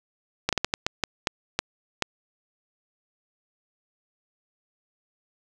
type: slowing click train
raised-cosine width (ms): 0.2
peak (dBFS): -5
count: 10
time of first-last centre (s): 0.49-2.023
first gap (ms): 37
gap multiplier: 1.36
effects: none